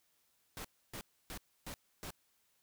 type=noise bursts; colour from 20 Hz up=pink; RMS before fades=-45 dBFS; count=5; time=0.57-2.105 s; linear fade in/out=0 ms; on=75 ms; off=290 ms; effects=white hiss -75 dBFS RMS until 2.62 s